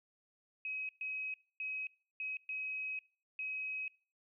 sine tone bursts at uneven times, 2542 Hz, D#7, 36 cents sharp, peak -37 dBFS, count 6, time 0.65-0.89 / 1.01-1.34 / 1.6-1.87 / 2.2-2.37 / 2.49-2.99 / 3.39-3.88 s, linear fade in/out 2 ms, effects noise-tail reverb RT60 0.4 s tail -23 dB re dry

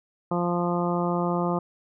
harmonic tone, 174.61 Hz, F3, in tune, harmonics 1 / 2 / 3 / 4 / 5 / 6 / 7, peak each -26 / -29 / -31 / -32 / -33 / -34 / -34 dBFS, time 0.31-1.59 s, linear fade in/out 5 ms, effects none

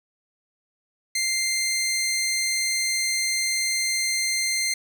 15% pulse tone, 2093 Hz, C7, in tune, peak -16 dBFS, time 1.15-4.74 s, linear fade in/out 5 ms, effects 9-bit

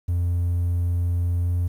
triangle tone with pitch glide, 87.31 to 87.97 Hz, F2 to F2, 0 to +13 cents, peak -17 dBFS, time 0.08-1.68 s, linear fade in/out 10 ms, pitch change +13 cents, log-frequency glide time 1.42-1.51 s, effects tanh soft clip ceiling -14 dBFS + 9-bit

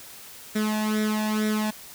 sawtooth tone with flanger, 214.4 Hz, A3, 45 cents flat, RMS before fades -25 dBFS, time 0.55-1.71 s, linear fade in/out 10 ms, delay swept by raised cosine 0.53 to 1.17 ms, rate 2.2 Hz, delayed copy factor +0.75, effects white hiss -44 dBFS RMS until 1.94 s

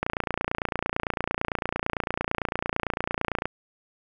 click train, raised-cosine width 0.5 ms, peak -10 dBFS, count 100, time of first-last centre 0.03-3.456 s, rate 28.9 Hz, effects none

